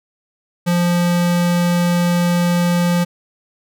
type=tone; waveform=square; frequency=174.61 Hz; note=F3; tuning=in tune; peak=-14 dBFS; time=0.66-3.05 s; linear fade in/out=20 ms; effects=none